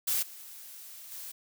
blue noise with level steps, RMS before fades -29 / -47 / -42 dBFS, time 0.07-1.32 s, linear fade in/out 10 ms, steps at 0.22 / 1.11 s, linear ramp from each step 10 ms, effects none

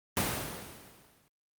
pink noise with exponential decay, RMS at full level -27 dBFS, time 0.17-1.28 s, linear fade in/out 0 ms, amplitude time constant 240 ms, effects high-pass 80 Hz 12 dB/octave + Opus 32 kbps

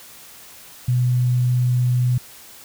sine tone, 124.3 Hz, B2, 12 cents sharp, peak -15 dBFS, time 0.88-2.18 s, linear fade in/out 5 ms, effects white hiss -43 dBFS RMS until 2.64 s

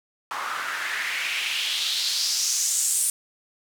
white noise with band-pass filter sweep, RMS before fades -26 dBFS, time 0.31-3.1 s, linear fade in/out 0 ms, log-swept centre 1100 to 9300 Hz, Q 3.1, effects none

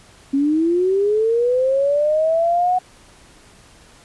sine linear sweep, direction up, 270 to 740 Hz, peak -14 dBFS, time 0.33-2.79 s, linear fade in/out 10 ms, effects pink hiss -48 dBFS RMS until 4.04 s + resampled to 24000 Hz

